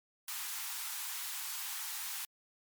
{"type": "high-pass noise", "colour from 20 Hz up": "white", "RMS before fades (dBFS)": -40, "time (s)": [0.28, 2.25], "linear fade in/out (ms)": 2, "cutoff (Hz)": 780, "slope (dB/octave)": 96, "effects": ["MP3 96 kbps"]}